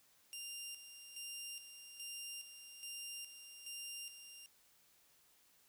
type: tone with tremolo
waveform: 15% pulse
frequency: 2794 Hz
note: F7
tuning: in tune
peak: -38 dBFS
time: 0.33-4.46 s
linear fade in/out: 0 ms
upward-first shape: square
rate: 1.2 Hz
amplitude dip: 60%
effects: white hiss -70 dBFS RMS until 5.68 s